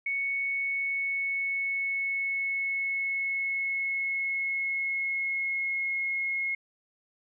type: tone with pitch glide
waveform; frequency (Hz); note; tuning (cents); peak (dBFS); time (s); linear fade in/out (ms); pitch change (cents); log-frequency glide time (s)
sine; 2217 to 2164; C#7 to C#7; 0 to -42; -27; 0.06-6.55; 5; -42; 0.41-5.96
effects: none